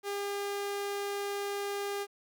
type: tone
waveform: sawtooth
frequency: 403.1 Hz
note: G4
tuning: 48 cents sharp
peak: -29 dBFS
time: 0.03-2.07 s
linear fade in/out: 50 ms
effects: 11-bit